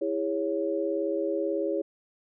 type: chord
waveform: sine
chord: C# minor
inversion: first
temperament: equal with one note detuned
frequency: 329.6 / 407.9 / 554.4 Hz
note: E4 / G#4 / C#5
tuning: 0 / -31 / 0 cents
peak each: -30 dBFS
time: 0.01-1.82 s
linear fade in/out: 10 ms
effects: none